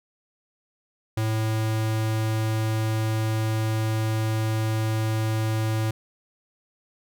square tone, 110 Hz, A2, in tune, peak -23 dBFS, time 1.17-5.91 s, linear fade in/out 5 ms, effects none

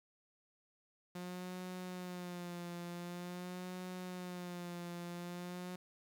sawtooth tone with vibrato, 178.1 Hz, F3, 34 cents sharp, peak -39 dBFS, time 1.15-5.76 s, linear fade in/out 5 ms, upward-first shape sine, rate 0.46 Hz, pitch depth 45 cents each way, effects 11-bit

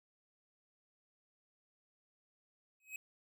square tone with exponential growth, 2540 Hz, D#7, 35 cents sharp, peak -39 dBFS, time 2.8-2.96 s, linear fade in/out 2 ms, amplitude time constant 33 ms, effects none

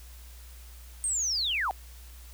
sine linear sweep, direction down, 8730 to 681 Hz, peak -26 dBFS, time 1.04-1.71 s, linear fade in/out 0 ms, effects added 60 Hz sine -45 dBFS peak until 2.33 s + white hiss -54 dBFS RMS until 2.33 s

